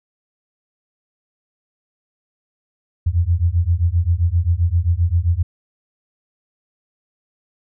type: beating tone pair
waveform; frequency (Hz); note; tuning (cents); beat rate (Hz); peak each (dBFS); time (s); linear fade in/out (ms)
sine; 82.41 / 90.01; E2 / F#2; 0 / -47; 7.6; -17; 3.06-5.43; 10
effects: none